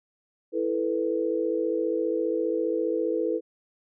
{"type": "chord", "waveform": "sine", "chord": "E suspended fourth", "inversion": "none", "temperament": "just", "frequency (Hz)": [329.6, 439.5, 494.4], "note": ["E4", "A4", "B4"], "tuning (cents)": [0, -2, 2], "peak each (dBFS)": -28, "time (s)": [0.52, 3.41], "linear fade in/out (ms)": 50, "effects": []}